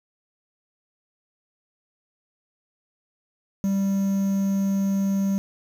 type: tone with quantisation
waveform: triangle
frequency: 195.9 Hz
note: G3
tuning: 1 cent flat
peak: -18 dBFS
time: 3.64-5.38 s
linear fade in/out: 0 ms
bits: 7
effects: none